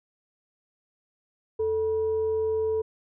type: tone with frequency modulation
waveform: sine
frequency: 440 Hz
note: A4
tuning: in tune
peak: -23 dBFS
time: 1.59-2.82 s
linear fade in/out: 10 ms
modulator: 525 Hz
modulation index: 0.22
effects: none